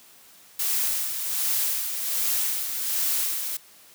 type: noise with tremolo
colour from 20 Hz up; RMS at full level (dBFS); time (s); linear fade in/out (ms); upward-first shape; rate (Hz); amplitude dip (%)
blue; -24; 0.59-3.57; 5; sine; 1.3; 50
effects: white hiss -52 dBFS RMS until 3.94 s + high-pass 100 Hz 12 dB/octave